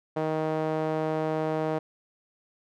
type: tone with band-pass filter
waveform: sawtooth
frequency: 156.9 Hz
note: D#3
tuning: 15 cents sharp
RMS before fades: -28 dBFS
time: 0.16-1.79 s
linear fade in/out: 10 ms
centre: 590 Hz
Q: 1.5
effects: none